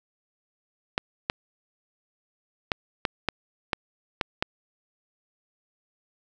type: clicks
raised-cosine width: 0.3 ms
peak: -7 dBFS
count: 8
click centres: 0.979 / 1.299 / 2.718 / 3.052 / 3.287 / 3.732 / 4.212 / 4.425 s
effects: none